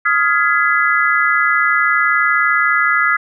sine chord, F half-diminished seventh, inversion third, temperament just, 1257.2 / 1396.9 / 1676.3 / 2012 Hz, Eb6 / F6 / Ab6 / Cb7, +18 / 0 / +16 / +32 cents, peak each -17 dBFS, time 0.05-3.17 s, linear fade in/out 10 ms, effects none

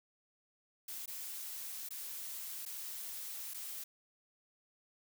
blue noise with dropouts, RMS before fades -44 dBFS, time 0.88-3.84 s, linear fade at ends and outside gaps 5 ms, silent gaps 1.059-1.077 / 1.889-1.906 / 2.653-2.66 / 3.538-3.543 s, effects none

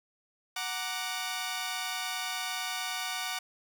10% pulse chord, Gb augmented, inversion none, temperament equal, 740 / 932.3 / 1174.7 Hz, Gb5 / Bb5 / D6, 0 / 0 / 0 cents, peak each -27 / -32 / -29 dBFS, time 0.56-3.39 s, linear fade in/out 5 ms, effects none

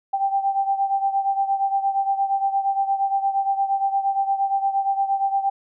sine beating tone pair, 784 / 792.6 Hz, G5 / G5, 0 / +19 cents, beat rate 8.6 Hz, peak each -20 / -25 dBFS, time 0.13-5.5 s, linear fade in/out 10 ms, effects none

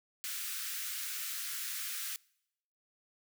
white high-pass noise, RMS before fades -39 dBFS, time 0.24-2.16 s, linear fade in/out 0 ms, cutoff 1300 Hz, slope 48 dB/octave, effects noise-tail reverb RT60 0.8 s tail -25 dB re dry

